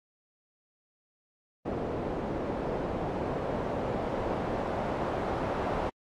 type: noise with low-pass filter sweep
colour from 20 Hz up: white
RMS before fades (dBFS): -32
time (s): 1.65-5.9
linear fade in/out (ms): 10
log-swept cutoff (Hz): 500 to 760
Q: 1.1
effects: AAC 64 kbps